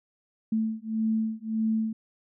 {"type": "beating tone pair", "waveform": "sine", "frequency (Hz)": [220, 221.7], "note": ["A3", "A3"], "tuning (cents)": [0, 13], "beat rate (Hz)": 1.7, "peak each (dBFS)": -28, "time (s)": [0.52, 1.93], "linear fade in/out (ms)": 5, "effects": []}